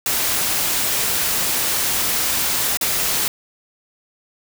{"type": "noise with dropouts", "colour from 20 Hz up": "white", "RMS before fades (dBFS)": -20, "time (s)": [0.06, 3.28], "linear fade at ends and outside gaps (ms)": 2, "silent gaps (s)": [2.772, 2.811], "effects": []}